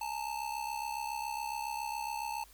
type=ring-modulated tone; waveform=square; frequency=880 Hz; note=A5; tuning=in tune; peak=-33 dBFS; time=0.01-2.44 s; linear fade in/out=2 ms; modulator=33.6 Hz; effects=added 50 Hz sine -60 dBFS peak until 2.53 s + white hiss -60 dBFS RMS until 2.53 s